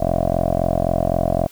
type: tone with low-pass filter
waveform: 10% pulse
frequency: 43.83 Hz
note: F1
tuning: 7 cents sharp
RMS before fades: -19 dBFS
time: 0-1.47 s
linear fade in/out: 10 ms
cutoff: 660 Hz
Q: 6.9
effects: white hiss -48 dBFS RMS until 1.51 s